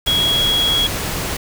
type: tone in noise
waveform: sine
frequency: 3322 Hz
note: G#7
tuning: in tune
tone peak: -14 dBFS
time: 0.07-0.87 s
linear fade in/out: 5 ms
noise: pink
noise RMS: -23 dBFS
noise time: 0.06-1.37 s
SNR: +6 dB
effects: none